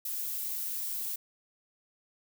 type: noise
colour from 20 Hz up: violet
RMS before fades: -35 dBFS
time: 0.05-1.16 s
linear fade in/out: 5 ms
effects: none